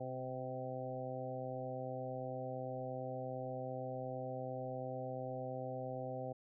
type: harmonic tone with a mistuned harmonic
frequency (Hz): 128.8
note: C3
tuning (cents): -27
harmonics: 1 / 2 / 3 / 4 / 5 / 6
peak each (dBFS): -46 / -49 / -52 / -44 / -47 / -48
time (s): 0-6.33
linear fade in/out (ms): 10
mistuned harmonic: 2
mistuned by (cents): +18
effects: none